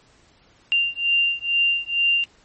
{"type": "beating tone pair", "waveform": "sine", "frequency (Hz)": [2783, 2785.2], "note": ["F7", "F7"], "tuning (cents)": [-7, -5], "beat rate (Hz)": 2.2, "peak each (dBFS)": -21, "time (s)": [0.72, 2.24], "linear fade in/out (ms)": 0, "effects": ["pink hiss -56 dBFS RMS until 2.44 s", "MP3 32 kbps"]}